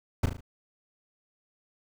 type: noise with echo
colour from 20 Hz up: brown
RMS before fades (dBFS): -23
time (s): 0.23-0.26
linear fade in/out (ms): 5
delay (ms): 37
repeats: 4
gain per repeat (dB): -6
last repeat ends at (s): 0.408
effects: none